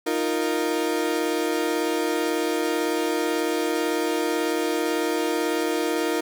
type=chord; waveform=35% pulse; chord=Eb suspended second; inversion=none; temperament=equal; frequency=311.1 / 349.2 / 466.2 Hz; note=Eb4 / F4 / Bb4; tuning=0 / 0 / 0 cents; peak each=-25 dBFS; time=0.06-6.21 s; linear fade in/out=10 ms; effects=none